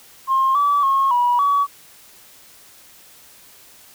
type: tone with pitch steps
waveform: sine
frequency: 1065 / 1150 / 1085 / 970 / 1134 Hz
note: C6 / D6 / C#6 / B5 / C#6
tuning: +30 / -37 / -37 / -31 / +39 cents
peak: -13 dBFS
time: 0.27-1.67 s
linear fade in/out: 50 ms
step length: 280 ms
effects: tanh soft clip ceiling -9 dBFS + white hiss -47 dBFS RMS until 3.94 s